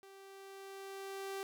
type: tone with level ramp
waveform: sawtooth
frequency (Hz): 390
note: G4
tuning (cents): -9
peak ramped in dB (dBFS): -51 to -35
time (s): 0.03-1.43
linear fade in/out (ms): 0
effects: none